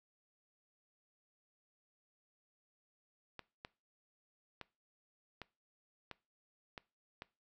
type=clicks; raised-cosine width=0.3 ms; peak=-29 dBFS; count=7; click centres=3.393 / 3.649 / 4.613 / 5.417 / 6.113 / 6.778 / 7.221 s; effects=noise-tail reverb RT60 0.3 s tail -21 dB re dry